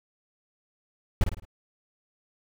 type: noise with echo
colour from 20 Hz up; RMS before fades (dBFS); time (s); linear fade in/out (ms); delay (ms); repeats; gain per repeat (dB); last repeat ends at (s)
brown; -18; 1.21-1.24; 2; 53; 4; -7; 1.452
effects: none